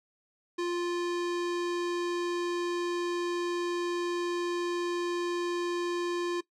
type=tone with low-pass filter; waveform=square; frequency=349.2 Hz; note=F4; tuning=in tune; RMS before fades=-31 dBFS; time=0.58-6.41 s; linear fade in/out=10 ms; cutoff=5800 Hz; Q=0.82; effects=noise-tail reverb RT60 0.1 s tail -19 dB re dry